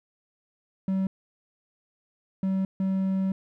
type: tone bursts at uneven times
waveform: triangle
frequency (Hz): 191.1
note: G3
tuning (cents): -44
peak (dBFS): -21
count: 3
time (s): 0.88-1.07 / 2.43-2.65 / 2.8-3.32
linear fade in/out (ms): 2
effects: none